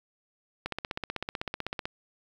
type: click train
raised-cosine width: 0.3 ms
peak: -16 dBFS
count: 20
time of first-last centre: 0.66-1.855 s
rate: 15.9 Hz
effects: 8-bit